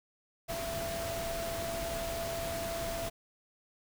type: tone in noise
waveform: sine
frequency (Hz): 670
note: E5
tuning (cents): +28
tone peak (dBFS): -36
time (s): 0.48-3.1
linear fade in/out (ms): 20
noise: pink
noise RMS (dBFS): -39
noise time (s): 0.48-3.1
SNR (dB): 0
effects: none